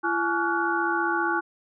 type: tone cluster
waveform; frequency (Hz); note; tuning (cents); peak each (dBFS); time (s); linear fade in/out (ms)
sine; 339.7 / 848 / 1134 / 1411 / 1486; F4 / G#5 / C#6 / F6 / F#6; -48 / +36 / +39 / +17 / +7; -28 / -28 / -30 / -30 / -28; 0.03-1.41; 20
effects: none